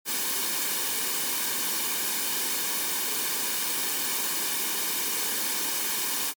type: noise with comb filter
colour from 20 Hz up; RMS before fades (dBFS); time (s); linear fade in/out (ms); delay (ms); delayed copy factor
white; -28; 0.05-6.34; 50; 1.5; -0.6
effects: high-pass 200 Hz 12 dB/octave + MP3 96 kbps